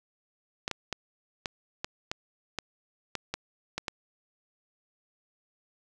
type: clicks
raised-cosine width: 0.2 ms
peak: -14 dBFS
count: 11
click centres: 0.679 / 0.713 / 0.927 / 1.458 / 1.845 / 2.115 / 2.587 / 3.153 / 3.34 / 3.78 / 3.882 s
effects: none